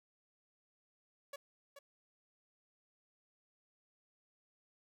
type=tone with echo; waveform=sawtooth; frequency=564 Hz; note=C#5; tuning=30 cents sharp; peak=-40 dBFS; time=1.33-1.36 s; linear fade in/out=5 ms; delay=430 ms; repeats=1; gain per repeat=-8 dB; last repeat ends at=1.79 s; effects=none